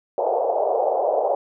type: band-pass noise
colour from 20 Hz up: pink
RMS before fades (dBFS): -21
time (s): 0.18-1.35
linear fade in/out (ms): 2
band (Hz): 460 to 800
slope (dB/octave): 48
effects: none